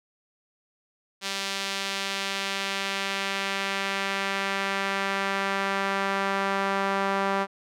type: tone with band-pass filter sweep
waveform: sawtooth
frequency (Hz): 196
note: G3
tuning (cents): 0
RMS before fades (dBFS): -28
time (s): 1.21-7.47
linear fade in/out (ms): 50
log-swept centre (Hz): 4100 to 1100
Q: 1
effects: none